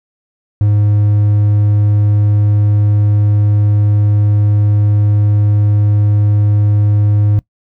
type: tone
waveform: triangle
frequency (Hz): 103.83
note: G#2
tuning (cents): 0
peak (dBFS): -6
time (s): 0.61-7.39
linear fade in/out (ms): 0
effects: noise-tail reverb RT60 0.1 s tail -21 dB re dry